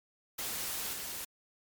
white noise with level steps, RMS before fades -37 / -40 dBFS, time 0.38-1.25 s, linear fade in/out 10 ms, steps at 0.93 s, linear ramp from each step 2 ms, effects MP3 96 kbps

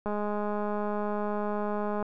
click train, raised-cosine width 1 ms, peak -19 dBFS, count 410, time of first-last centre 0.06-2.026 s, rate 208 Hz, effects none

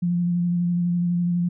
sine tone with vibrato, 174.61 Hz, F3, in tune, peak -19 dBFS, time 0.02-1.49 s, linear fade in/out 10 ms, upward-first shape square, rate 12 Hz, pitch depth 15 cents each way, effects none

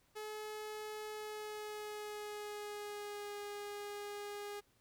sawtooth tone with pitch glide, 427.4 to 410.5 Hz, G#4 to G#4, +50 to -20 cents, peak -39 dBFS, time 0.15-4.61 s, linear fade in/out 20 ms, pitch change -70 cents, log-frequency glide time 1.12-3.37 s, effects pink hiss -73 dBFS RMS until 4.8 s

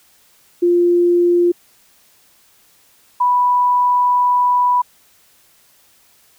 sine tone pair in turn, 349.2 / 985.7 Hz, F4 / B5, 0 / -4 cents, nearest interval octave + tritone, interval 1796 cents, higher second, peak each -10 / -11 dBFS, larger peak first, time 0.62-1.52 / 3.2-4.82 s, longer second, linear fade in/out 10 ms, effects white hiss -53 dBFS RMS until 6.38 s

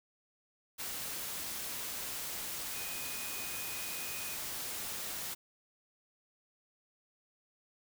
sine tone in noise, 2489 Hz, D#7, in tune, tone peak -47 dBFS, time 2.73-4.36 s, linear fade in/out 20 ms, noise white, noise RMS -40 dBFS, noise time 0.78-5.35 s, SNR -10 dB, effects none

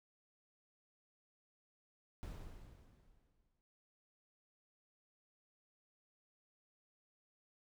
brown noise with exponential decay, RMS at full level -44 dBFS, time 2.23-3.61 s, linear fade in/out 0 ms, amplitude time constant 300 ms, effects none

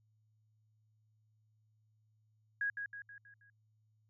sine tone with echo, 1651 Hz, G#6, 11 cents flat, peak -32 dBFS, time 2.61-2.7 s, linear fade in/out 2 ms, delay 160 ms, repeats 5, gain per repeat -6 dB, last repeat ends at 3.5 s, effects added 108 Hz sine -70 dBFS peak until 4.09 s

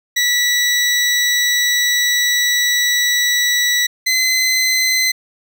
20% pulse tone pair in turn, 1950 / 2042 Hz, B6 / C7, -23 / -43 cents, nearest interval minor second, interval 80 cents, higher second, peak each -8 dBFS, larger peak neither, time 0.16-3.87 / 4.06-5.12 s, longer first, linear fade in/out 10 ms, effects none

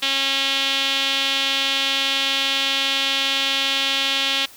sawtooth tone with band-pass filter, 272.5 Hz, C#4, 29 cents flat, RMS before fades -21 dBFS, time 0.02-4.46 s, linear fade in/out 10 ms, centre 3300 Hz, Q 3.4, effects white hiss -45 dBFS RMS until 4.56 s

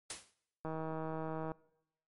white noise with exponential decay, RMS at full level -38 dBFS, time 0.1-0.34 s, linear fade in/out 2 ms, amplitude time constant 51 ms
click train, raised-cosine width 1 ms, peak -27 dBFS, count 139, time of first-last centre 0.65-1.518 s, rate 159 Hz
effects noise-tail reverb RT60 0.8 s tail -22 dB re dry + MP3 48 kbps

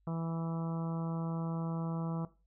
harmonic tone, 164.81 Hz, E3, in tune, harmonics 1 / 2 / 3 / 4 / 5 / 6 / 7 / 8, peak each -34 / -45 / -46 / -46 / -50 / -50 / -50 / -53 dBFS, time 0.07-2.25 s, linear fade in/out 2 ms, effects noise-tail reverb RT60 0.3 s tail -17 dB re dry + added 50 Hz sine -68 dBFS peak until 2.46 s

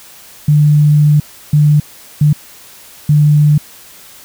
sine tone bursts at uneven times, 148.8 Hz, D3, 23 cents sharp, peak -5 dBFS, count 4, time 0.48-1.2 / 1.53-1.8 / 2.21-2.33 / 3.09-3.58 s, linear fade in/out 5 ms, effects white hiss -38 dBFS RMS until 4.24 s

